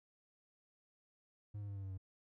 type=tone with pitch steps; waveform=triangle; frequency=103.83 / 101.87 / 99.95 / 98.06 / 96.21 / 94.39 Hz; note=G#2 / G#2 / G2 / G2 / G2 / F#2; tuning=0 / -33 / +34 / +1 / -32 / +35 cents; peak=-40 dBFS; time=1.54-1.978 s; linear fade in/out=10 ms; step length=73 ms; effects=none